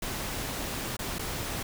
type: noise with dropouts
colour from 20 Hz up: pink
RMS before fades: -34 dBFS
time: 0.02-1.63 s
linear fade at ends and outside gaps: 5 ms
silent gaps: 0.968-0.99 / 1.186-1.192 s
effects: none